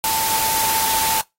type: tone in noise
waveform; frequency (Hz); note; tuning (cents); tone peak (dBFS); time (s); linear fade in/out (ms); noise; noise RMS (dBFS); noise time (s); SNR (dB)
sine; 887; A5; +14; -21; 0.04-1.21; 0; white; -21; 0.04-1.21; -3
effects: noise-tail reverb RT60 0.2 s tail -24 dB re dry + AAC 48 kbps